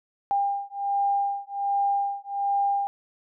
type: beating tone pair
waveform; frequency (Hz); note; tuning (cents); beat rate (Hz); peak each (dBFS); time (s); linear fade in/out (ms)
sine; 800 / 801.3; G5 / G5; +35 / +38; 1.3; -26 / -26; 0.31-2.87; 0
effects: none